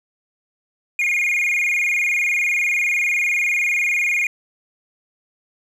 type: tone with vibrato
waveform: triangle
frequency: 2280 Hz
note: C#7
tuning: 48 cents sharp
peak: -15 dBFS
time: 0.99-4.27 s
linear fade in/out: 2 ms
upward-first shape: square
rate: 20 Hz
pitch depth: 110 cents each way
effects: none